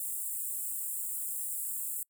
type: high-pass noise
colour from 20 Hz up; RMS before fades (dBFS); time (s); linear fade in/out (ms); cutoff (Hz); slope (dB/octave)
pink; -36; 0-2.03; 2; 7600; 96
effects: noise-tail reverb RT60 0.1 s tail -26 dB re dry